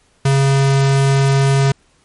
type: tone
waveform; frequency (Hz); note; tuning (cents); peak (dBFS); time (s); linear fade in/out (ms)
square; 137; C#3; -20; -11; 0.25-1.72; 5
effects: pink hiss -56 dBFS RMS until 2.04 s + MP3 48 kbps